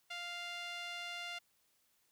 sawtooth tone with band-pass filter, 698.5 Hz, F5, in tune, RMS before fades -44 dBFS, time 0.1-1.39 s, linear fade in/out 10 ms, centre 2800 Hz, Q 1.5, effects white hiss -75 dBFS RMS until 2.11 s

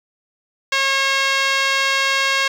5% pulse tone with band-pass filter, 543 Hz, C#5, 36 cents flat, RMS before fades -18 dBFS, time 0.72-2.48 s, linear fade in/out 5 ms, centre 1700 Hz, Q 0.82, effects 7-bit

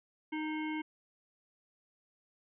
harmonic tone with a mistuned harmonic, 309.3 Hz, D#4, 10 cents flat, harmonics 1 / 3 / 5 / 7 / 9 / 10, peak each -35 / -43 / -49 / -43 / -56 / -53 dBFS, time 0.32-0.82 s, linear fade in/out 10 ms, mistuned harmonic 5, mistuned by +22 cents, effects none

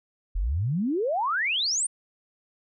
sine exponential sweep, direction up, 38.89 to 9397 Hz, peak -23 dBFS, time 0.35-1.87 s, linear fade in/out 10 ms, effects none

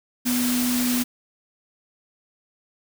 sine tone in noise, 246.9 Hz, B3, in tune, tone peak -21 dBFS, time 0.25-1.04 s, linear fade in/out 20 ms, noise white, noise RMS -27 dBFS, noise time 0.25-1.04 s, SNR +3 dB, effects none

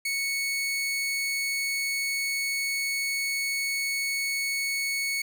sawtooth tone, 2214 Hz, C#7, 3 cents flat, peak -23 dBFS, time 0.05-5.22 s, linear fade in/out 5 ms, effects none

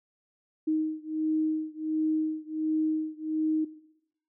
sine beating tone pair, 312.1 / 313.5 Hz, D#4 / D#4, +5 / +13 cents, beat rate 1.4 Hz, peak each -29 dBFS, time 0.67-3.65 s, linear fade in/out 10 ms, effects noise-tail reverb RT60 0.8 s tail -17 dB re dry

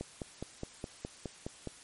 click train, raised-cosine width 2 ms, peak -24 dBFS, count 9, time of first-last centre 0.01-1.673 s, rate 4.81 Hz, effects white hiss -54 dBFS RMS until 1.83 s + MP3 48 kbps

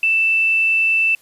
sine tone with quantisation, 2655 Hz, E7, 12 cents sharp, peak -13 dBFS, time 0.03-1.15 s, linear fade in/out 2 ms, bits 7, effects white hiss -53 dBFS RMS until 1.21 s + resampled to 32000 Hz

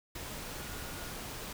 sine tone in noise, 1437 Hz, F6, 49 cents sharp, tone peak -52 dBFS, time 0.59-1.12 s, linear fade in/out 5 ms, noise pink, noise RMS -42 dBFS, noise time 0.15-1.53 s, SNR -13 dB, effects none

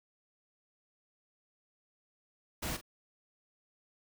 pink noise with echo, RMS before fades -37 dBFS, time 2.62-2.77 s, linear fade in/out 10 ms, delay 43 ms, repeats 1, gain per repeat -12 dB, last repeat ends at 2.813 s, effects none

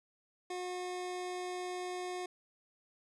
25% pulse tone, 361.8 Hz, F#4, 39 cents flat, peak -34 dBFS, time 0.5-2.26 s, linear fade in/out 5 ms, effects resampled to 24000 Hz

